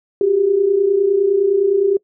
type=tone pair together; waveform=sine; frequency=370 / 399.8 Hz; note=F#4 / G4; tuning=0 / +34 cents; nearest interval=minor second; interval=134 cents; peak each=-18 / -13 dBFS; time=0.21-1.97 s; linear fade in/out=2 ms; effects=noise-tail reverb RT60 0.1 s tail -23 dB re dry